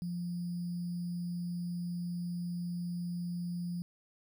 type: tone with sample-and-hold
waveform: sine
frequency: 174.61 Hz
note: F3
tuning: in tune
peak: -34 dBFS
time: 0.02-3.82 s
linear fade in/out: 0 ms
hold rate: 4900 Hz
effects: none